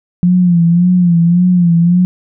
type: tone with vibrato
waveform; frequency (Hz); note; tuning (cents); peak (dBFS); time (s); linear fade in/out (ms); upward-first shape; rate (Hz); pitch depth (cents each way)
sine; 174.61; F3; 0; -6; 0.23-2.05; 0; sine; 1.8; 68
effects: none